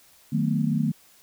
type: chord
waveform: sine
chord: B dominant seventh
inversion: first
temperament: just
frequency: 154.34 / 185.21 / 222.2 / 246.9 Hz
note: D#3 / F#3 / A3 / B3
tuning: -14 / +2 / +17 / 0 cents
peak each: -25 / -29 / -25 / -29 dBFS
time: 0.32-0.92 s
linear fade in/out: 10 ms
effects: white hiss -56 dBFS RMS until 1.22 s